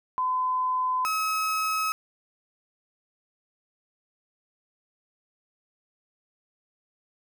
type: tone pair in turn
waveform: sine / 35% pulse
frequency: 1017 / 1281.3 Hz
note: C6 / E6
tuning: -50 / -50 cents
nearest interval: major third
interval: 400 cents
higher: second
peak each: -23 dBFS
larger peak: neither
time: 0.18-1.05 / 1.05-1.92 s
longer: neither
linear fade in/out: 0 ms
effects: none